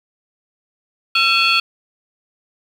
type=tone cluster; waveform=sine; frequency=1352 / 2520 / 2701 / 3355 / 4394 Hz; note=E6 / D#7 / E7 / G#7 / C#8; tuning=+43 / +21 / +42 / +17 / -16 cents; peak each=-18 dBFS; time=1.15-1.6 s; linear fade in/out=5 ms; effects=tanh soft clip ceiling -5 dBFS + 7-bit